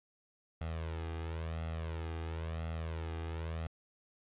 sawtooth tone with flanger, 81.4 Hz, E2, 21 cents flat, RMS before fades -39 dBFS, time 0.61-3.67 s, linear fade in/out 0 ms, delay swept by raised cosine 1.5 to 2.5 ms, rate 0.97 Hz, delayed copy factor +0.7, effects resampled to 8000 Hz + 12-bit

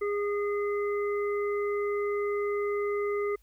harmonic tone, 410 Hz, G#4, 22 cents flat, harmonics 1 / 3 / 5, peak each -27 / -37 / -40 dBFS, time 0.01-3.36 s, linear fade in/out 10 ms, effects added 50 Hz sine -59 dBFS peak until 3.42 s + white hiss -70 dBFS RMS until 3.42 s

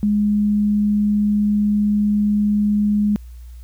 sine tone, 207.7 Hz, G#3, in tune, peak -14 dBFS, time 0.03-3.16 s, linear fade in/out 0 ms, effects added 60 Hz sine -34 dBFS peak until 3.63 s + white hiss -57 dBFS RMS until 3.63 s

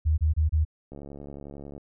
sine tone bursts, 77.78 Hz, D#2, in tune, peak -19 dBFS, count 4, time 0.05-0.651 s, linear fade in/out 20 ms, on 130 ms, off 27 ms
click train, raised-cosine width 2 ms, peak -28 dBFS, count 62, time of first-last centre 0.92-1.779 s, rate 71 Hz
effects none

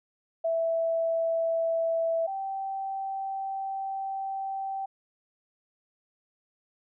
sine tone pair in turn, 659.3 / 777.1 Hz, E5 / G5, 0 / -15 cents, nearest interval minor third, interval 285 cents, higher second, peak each -24 / -30 dBFS, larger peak first, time 0.44-2.27 / 2.27-4.86 s, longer second, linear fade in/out 10 ms, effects none

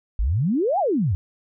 sine exponential two-way sweep, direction up then down, 46.25 to 843 to 80.5 Hz, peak -18 dBFS, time 0.19-1.15 s, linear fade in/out 0 ms, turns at 0.79 s, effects none

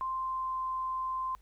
sine tone with pitch glide, 1046.5 to 1040.5 Hz, C6 to C6, 0 to -10 cents, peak -31 dBFS, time 0.01-1.35 s, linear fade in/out 0 ms, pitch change -10 cents, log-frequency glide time 0.12-0.59 s, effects added 50 Hz sine -56 dBFS peak until 1.41 s + pink hiss -70 dBFS RMS until 1.41 s

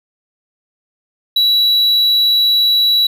triangle tone, 3919 Hz, B7, 14 cents flat, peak -8 dBFS, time 1.36-3.07 s, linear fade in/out 5 ms, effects none

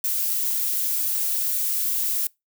violet noise, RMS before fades -24 dBFS, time 0.04-2.27 s, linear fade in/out 2 ms, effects noise-tail reverb RT60 0.2 s tail -24 dB re dry

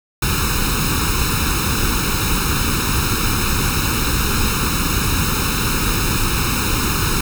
pink noise with comb filter, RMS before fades -18 dBFS, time 0.22-7.21 s, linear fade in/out 5 ms, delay 0.76 ms, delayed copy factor +0.9, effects none

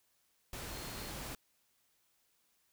sine tone in noise, 4251 Hz, C8, 27 cents sharp, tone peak -54 dBFS, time 0.7-1.11 s, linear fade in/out 2 ms, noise pink, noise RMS -44 dBFS, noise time 0.53-1.35 s, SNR -13 dB, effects white hiss -75 dBFS RMS until 2.72 s

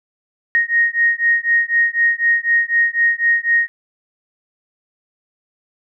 sine beating tone pair, 1864.7 / 1868.7 Hz, A#6 / A#6, 0 / +4 cents, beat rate 4 Hz, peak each -16 dBFS, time 0.55-3.68 s, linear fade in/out 0 ms, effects none

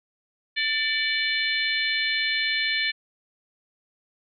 harmonic tone with a mistuned harmonic, 592 Hz, D5, 14 cents sharp, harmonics 3 / 4 / 5 / 6 / 7, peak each -27 / -27 / -31 / -30 / -31 dBFS, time 0.56-2.92 s, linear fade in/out 20 ms, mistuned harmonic 4, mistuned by -48 cents, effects none

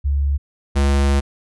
sine / square tone pair in turn, 70.5 / 69.73 Hz, C#2 / C#2, +30 / +11 cents, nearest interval unison, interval 19 cents, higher first, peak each -15 / -14 dBFS, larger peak second, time 0.04-0.38 / 0.75-1.21 s, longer second, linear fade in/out 20 ms, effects resampled to 24000 Hz

